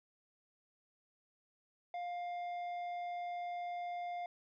sine tone with tanh clipping, 704 Hz, F5, 14 cents sharp, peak -40 dBFS, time 1.94-4.26 s, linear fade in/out 2 ms, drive 8 dB, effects none

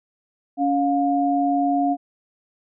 sine tone pair together, 281.2 / 708.6 Hz, C#4 / F5, +25 / +25 cents, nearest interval octave + major third, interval 1600 cents, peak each -20 dBFS, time 0.57-1.97 s, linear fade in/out 50 ms, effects none

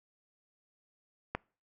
click, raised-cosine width 0.5 ms, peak -17 dBFS, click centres 1.35 s, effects noise-tail reverb RT60 0.4 s tail -26 dB re dry

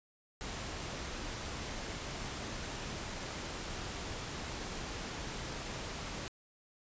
pink noise, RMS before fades -41 dBFS, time 0.41-6.28 s, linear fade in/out 0 ms, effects resampled to 16000 Hz

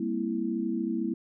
sine chord, C dominant seventh, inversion second, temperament equal with one note detuned, 199.88 / 233.1 / 261.6 / 329.6 Hz, G3 / Bb3 / C4 / E4, +34 / 0 / 0 / 0 cents, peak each -34 / -31 / -37 / -31 dBFS, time 0-1.14 s, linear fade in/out 5 ms, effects none

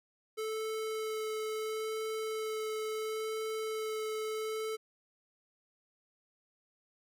square tone with vibrato, 436.4 Hz, A4, 14 cents flat, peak -35 dBFS, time 0.37-4.77 s, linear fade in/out 20 ms, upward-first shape sine, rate 0.73 Hz, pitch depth 9 cents each way, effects none

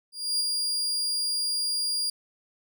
35% pulse tone with ADSR envelope, 4820 Hz, D8, 44 cents sharp, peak -21 dBFS, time 0.12-2.1 s, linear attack 280 ms, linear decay 14 ms, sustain -3 dB, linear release 4 ms, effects none

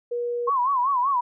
sine tone, 480 Hz, B4, 49 cents flat, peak -24 dBFS, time 0.11-0.5 s, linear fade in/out 10 ms
sine tone with vibrato, 1046.5 Hz, C6, in tune, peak -19 dBFS, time 0.47-1.21 s, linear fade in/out 10 ms, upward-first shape sine, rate 5.2 Hz, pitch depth 140 cents each way
effects none

